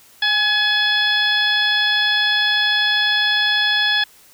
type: harmonic tone with a mistuned harmonic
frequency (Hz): 847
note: G#5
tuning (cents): +34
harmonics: 1 / 2 / 3 / 4 / 5 / 6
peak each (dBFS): -28 / -18 / -29 / -18 / -28 / -27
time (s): 0.22-4.04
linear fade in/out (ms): 5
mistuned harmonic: 1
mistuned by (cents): -42
effects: white hiss -49 dBFS RMS until 4.33 s

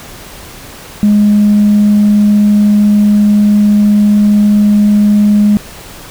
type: tone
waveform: sine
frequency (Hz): 207.7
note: G#3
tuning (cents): 0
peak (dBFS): -3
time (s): 1.03-5.57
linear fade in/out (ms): 0
effects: tanh soft clip ceiling -1 dBFS + pink hiss -31 dBFS RMS until 6.1 s

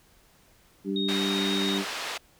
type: harmonic tone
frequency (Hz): 98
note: G2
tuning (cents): 0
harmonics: 2 / 3 / 4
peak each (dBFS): -29 / -31 / -32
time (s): 0.84-1.85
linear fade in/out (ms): 50
type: tone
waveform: sine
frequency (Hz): 3729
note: A#7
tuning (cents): 0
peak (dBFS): -29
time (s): 0.96-1.78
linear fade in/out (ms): 2
type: band-pass noise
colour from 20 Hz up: white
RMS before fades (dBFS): -34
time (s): 1.08-2.18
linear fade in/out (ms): 10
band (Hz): 430 to 3700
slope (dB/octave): 12
effects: pink hiss -60 dBFS RMS until 2.39 s

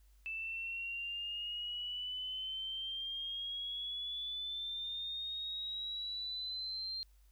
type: exponential sweep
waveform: sine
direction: up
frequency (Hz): 2637 to 4186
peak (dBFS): -38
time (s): 0.26-7.03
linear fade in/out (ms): 0
effects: added 50 Hz sine -61 dBFS peak until 7.31 s + white hiss -75 dBFS RMS until 7.31 s

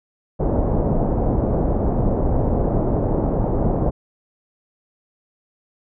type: low-pass noise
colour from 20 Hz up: pink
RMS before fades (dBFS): -19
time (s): 0.39-3.91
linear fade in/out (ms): 20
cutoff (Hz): 740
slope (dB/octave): 24
effects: none

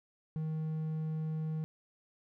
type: tone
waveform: triangle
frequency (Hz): 157.3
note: D#3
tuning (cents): +19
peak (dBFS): -31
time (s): 0.36-1.64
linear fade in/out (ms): 0
effects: none

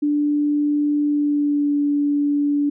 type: tone with pitch glide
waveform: sine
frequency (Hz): 293.7 to 289.2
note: D4 to D4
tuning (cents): 0 to -27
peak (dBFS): -16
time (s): 0.02-2.7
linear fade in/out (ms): 10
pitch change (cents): -27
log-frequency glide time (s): 1.04-1.76
effects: none

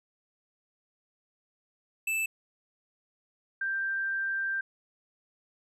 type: tone pair in turn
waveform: square / sine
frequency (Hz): 2637 / 1576.6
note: E7 / G6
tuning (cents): 0 / +9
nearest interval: major sixth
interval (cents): 891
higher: first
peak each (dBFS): -28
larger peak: neither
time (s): 2.07-2.26 / 3.61-4.61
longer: second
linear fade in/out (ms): 5
effects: resampled to 32000 Hz

